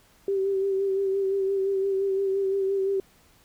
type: tone with vibrato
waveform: sine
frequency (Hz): 389.4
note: G4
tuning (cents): -12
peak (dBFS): -22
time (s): 0.28-3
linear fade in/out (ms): 2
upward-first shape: sine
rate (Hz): 5.8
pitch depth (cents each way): 31
effects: pink hiss -59 dBFS RMS until 3.44 s